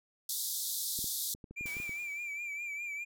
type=band-pass noise; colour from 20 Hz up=white; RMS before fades=-36 dBFS; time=0.29-1.34 s; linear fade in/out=2 ms; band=3500 to 16000 Hz; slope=96 dB/octave
type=clicks; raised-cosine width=3 ms; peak=-34 dBFS; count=10; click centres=0.99 / 1.043 / 1.349 / 1.442 / 1.51 / 1.61 / 1.657 / 1.768 / 1.801 / 1.894 s
type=tone with vibrato; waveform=triangle; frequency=2349 Hz; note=D7; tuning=in tune; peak=-35 dBFS; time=1.56-3.05 s; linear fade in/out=20 ms; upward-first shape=triangle; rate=4.9 Hz; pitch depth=66 cents each way
type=noise with exponential decay; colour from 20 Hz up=white; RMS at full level=-45 dBFS; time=1.66-2.77 s; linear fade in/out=0 ms; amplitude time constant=240 ms
effects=none